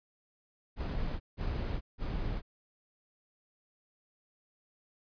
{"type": "noise bursts", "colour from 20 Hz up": "brown", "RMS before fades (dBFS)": -34, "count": 3, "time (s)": [0.76, 2.42], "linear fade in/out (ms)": 50, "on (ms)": 440, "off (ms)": 170, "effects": ["resampled to 11025 Hz"]}